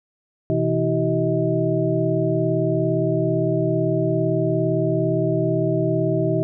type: tone cluster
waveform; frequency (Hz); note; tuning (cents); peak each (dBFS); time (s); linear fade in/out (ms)
sine; 126.1 / 163.8 / 324.1 / 383.6 / 634; B2 / E3 / E4 / G4 / D#5; +36 / -11 / -29 / -37 / +32; -24; 0.5-6.43; 0
effects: none